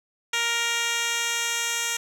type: tone with band-pass filter sweep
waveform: 10% pulse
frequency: 467.7 Hz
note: A#4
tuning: 6 cents sharp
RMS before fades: -26 dBFS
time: 0.33-1.97 s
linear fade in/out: 5 ms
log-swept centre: 4000 to 6400 Hz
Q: 0.86
effects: none